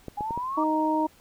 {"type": "clicks", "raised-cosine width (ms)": 2, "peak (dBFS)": -21, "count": 4, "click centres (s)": [0.083, 0.208, 0.308, 0.376]}
{"type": "exponential sweep", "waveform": "sine", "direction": "up", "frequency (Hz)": [812, 1190], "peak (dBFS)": -28, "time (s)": [0.17, 0.64], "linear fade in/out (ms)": 10}
{"type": "harmonic tone", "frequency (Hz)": 311.1, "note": "D#4", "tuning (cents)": 0, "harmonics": [1, 2, 3], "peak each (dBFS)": [-25, -30, -25], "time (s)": [0.57, 1.07], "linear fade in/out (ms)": 10}
{"effects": ["pink hiss -57 dBFS RMS until 1.2 s"]}